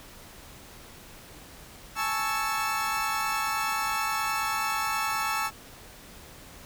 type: chord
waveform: 30% pulse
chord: A major seventh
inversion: third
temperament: equal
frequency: 830.6 / 880 / 1108.7 / 1318.5 Hz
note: G#5 / A5 / C#6 / E6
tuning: 0 / 0 / 0 / 0 cents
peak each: -33 / -30 / -31 / -27 dBFS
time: 1.95-5.51 s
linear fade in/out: 50 ms
effects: pink hiss -48 dBFS RMS until 6.65 s